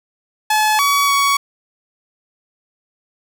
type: tone with pitch steps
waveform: sawtooth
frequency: 858 / 1132 / 1122 Hz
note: A5 / C#6 / C#6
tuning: -44 / +36 / +21 cents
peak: -9 dBFS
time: 0.5-1.37 s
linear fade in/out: 5 ms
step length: 290 ms
effects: none